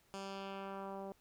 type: tone with low-pass filter sweep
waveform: 10% pulse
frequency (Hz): 195.3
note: G3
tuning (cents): -6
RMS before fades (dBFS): -45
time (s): 0.14-1.12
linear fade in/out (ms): 0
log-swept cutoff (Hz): 7800 to 610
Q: 1.2
effects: pink hiss -71 dBFS RMS until 1.2 s